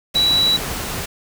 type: tone in noise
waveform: sine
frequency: 3923 Hz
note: B7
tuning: 12 cents flat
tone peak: -13 dBFS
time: 0.15-0.57 s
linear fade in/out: 10 ms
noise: pink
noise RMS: -26 dBFS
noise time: 0.14-1.06 s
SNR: +10 dB
effects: none